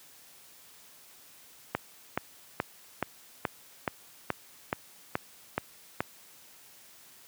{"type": "click train", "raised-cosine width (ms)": 0.5, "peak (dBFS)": -12, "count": 11, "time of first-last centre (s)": [1.75, 6.005], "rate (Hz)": 2.35, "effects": ["white hiss -55 dBFS RMS until 7.27 s", "high-pass 80 Hz 12 dB/octave"]}